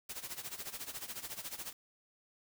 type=noise with tremolo; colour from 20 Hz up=white; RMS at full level=-41 dBFS; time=0.09-1.73 s; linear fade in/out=5 ms; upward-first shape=sine; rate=14 Hz; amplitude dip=80%; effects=none